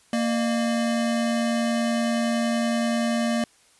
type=tone pair together; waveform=square; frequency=231.9 / 605 Hz; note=A#3 / D#5; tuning=-9 / -49 cents; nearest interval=octave + perfect fourth; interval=1660 cents; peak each=-23 / -29 dBFS; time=0.13-3.44 s; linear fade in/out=2 ms; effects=white hiss -58 dBFS RMS until 3.79 s + resampled to 24000 Hz